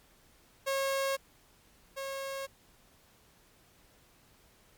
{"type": "tone pair in turn", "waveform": "sawtooth", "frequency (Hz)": [544, 544], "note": ["C#5", "C#5"], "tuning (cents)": [-33, -33], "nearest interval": "unison", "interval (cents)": 0, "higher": "neither", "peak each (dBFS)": [-25, -32], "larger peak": "first", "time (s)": [[0.66, 1.17], [1.96, 2.47]], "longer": "neither", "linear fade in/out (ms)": 20, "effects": ["pink hiss -63 dBFS RMS until 4.77 s", "MP3 96 kbps"]}